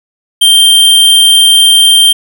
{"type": "tone", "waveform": "square", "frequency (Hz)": 3162, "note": "G7", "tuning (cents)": 14, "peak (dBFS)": -3, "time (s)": [0.41, 2.13], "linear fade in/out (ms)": 10, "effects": []}